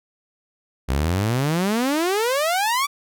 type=exponential sweep; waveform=sawtooth; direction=up; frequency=61.9 to 1174.7 Hz; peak=-15 dBFS; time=0.88-2.87 s; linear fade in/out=20 ms; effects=none